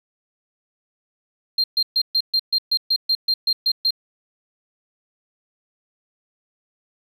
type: tone bursts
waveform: triangle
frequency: 4186 Hz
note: C8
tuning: in tune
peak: -13 dBFS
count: 13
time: 1.58-3.907 s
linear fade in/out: 5 ms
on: 59 ms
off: 130 ms
effects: tanh soft clip ceiling -12 dBFS